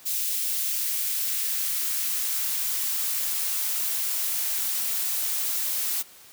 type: noise with high-pass filter sweep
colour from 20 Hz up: blue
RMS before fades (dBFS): -27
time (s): 0.05-6.03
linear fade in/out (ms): 20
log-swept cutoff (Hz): 2700 to 210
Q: 0.81
effects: white hiss -50 dBFS RMS until 6.32 s + high-pass 80 Hz 12 dB/octave